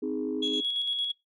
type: chord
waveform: sine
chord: Ab major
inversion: first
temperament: just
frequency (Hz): 259.6 / 311.5 / 415.3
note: C4 / Eb4 / Ab4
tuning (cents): -13 / +2 / 0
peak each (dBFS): -32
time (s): 0.02-0.61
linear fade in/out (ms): 10
type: tone with tremolo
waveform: sine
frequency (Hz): 3341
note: G#7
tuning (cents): +10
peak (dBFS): -25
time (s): 0.42-1.12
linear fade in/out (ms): 10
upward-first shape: square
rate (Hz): 8.8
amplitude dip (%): 35
effects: noise-tail reverb RT60 0.2 s tail -23 dB re dry + tanh soft clip ceiling -20 dBFS